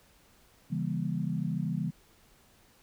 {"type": "chord", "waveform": "sine", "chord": "C# diminished seventh", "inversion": "none", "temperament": "just", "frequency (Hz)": [138.59, 166.31, 199.57, 239.5], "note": ["C#3", "E3", "G3", "Bb3"], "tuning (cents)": [0, 16, 31, 47], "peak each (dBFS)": [-35, -32, -35, -38], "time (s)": [0.7, 1.91], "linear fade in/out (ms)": 20, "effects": ["pink hiss -62 dBFS RMS until 2.82 s"]}